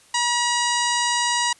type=harmonic tone; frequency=960 Hz; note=B5; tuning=49 cents flat; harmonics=1 / 2 / 3 / 4 / 5 / 6 / 7 / 8 / 9; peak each=-23 / -26 / -28 / -29 / -30 / -31 / -31 / -32 / -33 dBFS; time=0.14-1.53 s; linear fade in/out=5 ms; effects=white hiss -53 dBFS RMS until 1.59 s + resampled to 24000 Hz